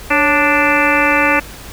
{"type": "harmonic tone with a mistuned harmonic", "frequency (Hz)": 293.7, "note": "D4", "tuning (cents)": 0, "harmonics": [1, 2, 3, 4, 5, 6, 7, 8, 9], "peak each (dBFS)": [-19, -19, -19, -19, -19, -19, -19, -19, -19], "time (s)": [0.1, 1.4], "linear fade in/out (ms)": 10, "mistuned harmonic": 2, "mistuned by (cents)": -92, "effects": ["added 50 Hz sine -34 dBFS peak until 1.72 s", "pink hiss -34 dBFS RMS until 1.72 s"]}